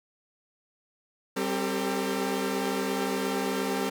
sawtooth tone cluster, 193.8 / 265.1 / 396.3 / 453.4 Hz, G3 / C4 / G4 / A#4, -20 / +23 / +19 / -48 cents, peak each -29 / -28 / -29 / -29 dBFS, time 1.36-3.9 s, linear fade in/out 10 ms, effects none

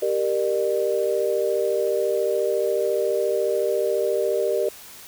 sine chord, G minor, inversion none, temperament equal with one note detuned, 392 / 466.2 / 600.4 Hz, G4 / Bb4 / D5, 0 / 0 / +38 cents, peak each -24 dBFS, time 0.02-4.69 s, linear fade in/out 5 ms, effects white hiss -43 dBFS RMS until 5.07 s

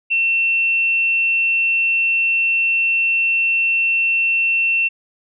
sine tone, 2700 Hz, E7, 41 cents sharp, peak -14 dBFS, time 0.1-4.89 s, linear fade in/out 20 ms, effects none

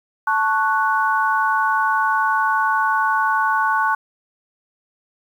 sine chord, F# minor, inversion first, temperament equal, 880 / 1108.7 / 1480 Hz, A5 / C#6 / F#6, 0 / 0 / 0 cents, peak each -20 dBFS, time 0.27-3.95 s, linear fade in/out 5 ms, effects 8-bit

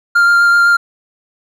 triangle tone with vibrato, 1396.9 Hz, F6, in tune, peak -5 dBFS, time 0.15-0.77 s, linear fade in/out 10 ms, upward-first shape sine, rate 7.9 Hz, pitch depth 10 cents each way, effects none

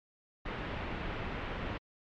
pink low-pass noise, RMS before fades -38 dBFS, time 0.45-1.78 s, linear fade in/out 10 ms, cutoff 2900 Hz, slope 24 dB/octave, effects MP3 64 kbps

